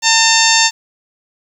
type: harmonic tone with a mistuned harmonic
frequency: 900 Hz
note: A5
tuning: 39 cents sharp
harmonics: 1 / 2 / 3 / 4 / 5 / 6 / 7 / 8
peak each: -17 / -17 / -17 / -17 / -17 / -17 / -17 / -17 dBFS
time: 0.02-0.71 s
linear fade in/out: 50 ms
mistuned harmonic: 7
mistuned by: +18 cents
effects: 7-bit